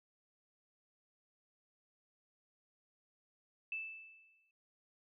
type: tone with exponential decay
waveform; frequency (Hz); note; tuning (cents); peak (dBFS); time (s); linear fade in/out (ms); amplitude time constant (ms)
sine; 2637; E7; 0; -36; 3.72-4.51; 2; 170
effects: none